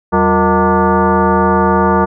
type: tone with frequency modulation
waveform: sine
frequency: 354.6 Hz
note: F4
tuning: 26 cents sharp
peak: -8 dBFS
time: 0.12-2.06 s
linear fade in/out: 20 ms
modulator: 273 Hz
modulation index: 3.3
effects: none